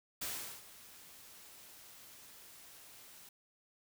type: noise with ADSR envelope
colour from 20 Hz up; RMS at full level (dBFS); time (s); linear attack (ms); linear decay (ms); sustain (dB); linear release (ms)
white; -39; 0.21-3.29; 9; 390; -17; 3
effects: none